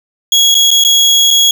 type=tone with dropouts; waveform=30% pulse; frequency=3325 Hz; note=G#7; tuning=1 cent sharp; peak=-3 dBFS; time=0.32-1.51 s; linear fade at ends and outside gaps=2 ms; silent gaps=0.544-0.551 / 0.706-0.713 / 0.839-0.848 / 1.306-1.31 s; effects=7-bit